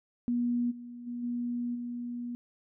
sine tone with level steps, 241.1 Hz, B3, 41 cents flat, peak -26 / -41 / -34 / -30 / -34 dBFS, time 0.28-2.35 s, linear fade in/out 0 ms, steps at 0.7 / 1.06 / 1.22 / 1.74 s, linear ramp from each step 20 ms, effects none

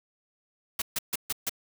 white noise bursts, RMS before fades -29 dBFS, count 5, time 0.79-1.495 s, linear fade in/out 5 ms, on 29 ms, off 140 ms, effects none

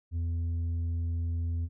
sine tone with tanh clipping, 84 Hz, E2, 33 cents sharp, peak -29 dBFS, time 0.11-1.69 s, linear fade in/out 50 ms, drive 4 dB, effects none

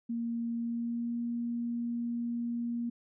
sine tone with pitch glide, 233.1 to 236.4 Hz, A#3 to A#3, 0 to +24 cents, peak -31 dBFS, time 0.09-2.9 s, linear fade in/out 10 ms, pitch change +24 cents, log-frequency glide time 0.55-1.19 s, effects none

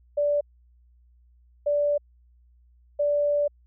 sine tone bursts at uneven times, 583 Hz, D5, 13 cents flat, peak -20 dBFS, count 3, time 0.17-0.41 / 1.66-1.98 / 2.99-3.48 s, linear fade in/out 10 ms, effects added 60 Hz sine -55 dBFS peak until 3.66 s

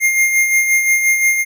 square tone with tremolo, 2119 Hz, C7, 21 cents sharp, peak -10 dBFS, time 0-1.45 s, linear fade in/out 50 ms, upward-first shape sine, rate 5.7 Hz, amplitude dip 50%, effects none

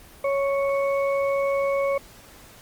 harmonic tone, 554.4 Hz, C#5, in tune, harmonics 1 / 2 / 4, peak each -21 / -30 / -33 dBFS, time 0.24-1.98 s, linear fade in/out 5 ms, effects pink hiss -48 dBFS RMS until 2.61 s + Opus 24 kbps

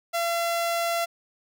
sawtooth tone, 680 Hz, F5, 46 cents flat, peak -20 dBFS, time 0.13-1.06 s, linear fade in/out 20 ms, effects none

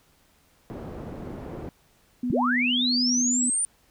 white low-pass noise, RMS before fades -37 dBFS, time 0.7-1.69 s, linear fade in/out 0 ms, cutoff 400 Hz, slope 12 dB/octave
sine tone with tremolo, 246.9 Hz, B3, in tune, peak -23 dBFS, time 2.23-3.5 s, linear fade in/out 5 ms, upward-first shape triangle, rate 1.4 Hz, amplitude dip 25%
sine linear sweep, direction up, 116.54 to 9260 Hz, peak -22 dBFS, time 2.3-3.65 s, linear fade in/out 0 ms
effects pink hiss -62 dBFS RMS until 3.9 s

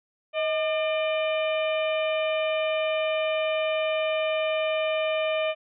harmonic tone with a mistuned harmonic, 600 Hz, D5, 37 cents sharp, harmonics 1 / 2 / 3 / 4 / 5 / 6, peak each -24 / -35 / -40 / -32 / -36 / -45 dBFS, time 0.33-5.55 s, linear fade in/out 50 ms, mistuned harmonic 1, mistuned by +83 cents, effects none

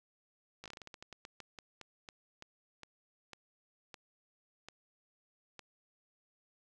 slowing click train, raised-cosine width 0.2 ms, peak -30 dBFS, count 22, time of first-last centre 0.64-5.593 s, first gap 17 ms, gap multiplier 1.22, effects none

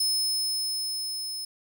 sawtooth tone with level ramp, 5200 Hz, E8, 24 cents flat, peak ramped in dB -20 to -30 dBFS, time 0-1.45 s, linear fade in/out 5 ms, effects none

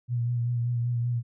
sine tone with vibrato, 120 Hz, B2, 49 cents flat, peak -24 dBFS, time 0.08-1.23 s, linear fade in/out 50 ms, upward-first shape sine, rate 5.2 Hz, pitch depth 30 cents each way, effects none

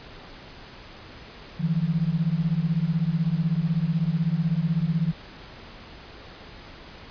sine beating tone pair, 155.56 / 171.56 Hz, D#3 / F3, 0 / -31 cents, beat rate 16 Hz, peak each -24 dBFS, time 1.59-5.13 s, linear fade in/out 20 ms, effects pink hiss -44 dBFS RMS until 7.1 s + resampled to 11025 Hz

